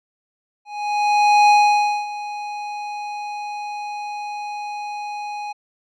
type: tone with ADSR envelope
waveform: square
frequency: 830.6 Hz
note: G#5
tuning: in tune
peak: -10 dBFS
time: 0.65-5.53 s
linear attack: 840 ms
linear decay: 570 ms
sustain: -17 dB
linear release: 14 ms
effects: low-pass 4000 Hz 12 dB/octave